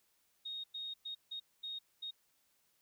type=tone bursts at uneven times; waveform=sine; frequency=3729 Hz; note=A#7; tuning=in tune; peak=-40 dBFS; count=6; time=0.45-0.64 / 0.74-0.94 / 1.05-1.15 / 1.31-1.4 / 1.63-1.79 / 2.02-2.11 s; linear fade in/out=10 ms; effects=white hiss -75 dBFS RMS until 2.81 s